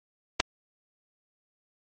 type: clicks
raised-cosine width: 0.2 ms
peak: -5 dBFS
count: 2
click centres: 0.4 / 0.403 s
effects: MP3 48 kbps